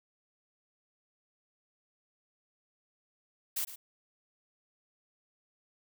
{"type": "noise with echo", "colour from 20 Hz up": "blue", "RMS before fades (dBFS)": -33, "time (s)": [3.56, 3.65], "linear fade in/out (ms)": 10, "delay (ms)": 110, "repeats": 1, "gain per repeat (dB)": -13, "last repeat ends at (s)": 3.76, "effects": []}